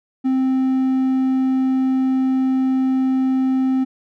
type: tone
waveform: triangle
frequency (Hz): 261.8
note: C4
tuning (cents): +1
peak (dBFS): -13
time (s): 0.24-3.85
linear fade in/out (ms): 20
effects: none